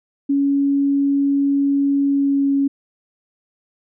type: tone with pitch glide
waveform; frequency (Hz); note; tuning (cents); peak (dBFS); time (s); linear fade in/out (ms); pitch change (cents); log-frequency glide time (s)
sine; 279.7 to 277.4; C#4 to C#4; +16 to +1; -14; 0.29-2.68; 10; -15; 2.06-2.53
effects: none